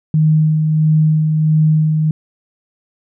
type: tone with tremolo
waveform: sine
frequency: 155.56 Hz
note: D#3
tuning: in tune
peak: -8 dBFS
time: 0.14-2.11 s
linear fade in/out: 2 ms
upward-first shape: sine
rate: 1.5 Hz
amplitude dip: 35%
effects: none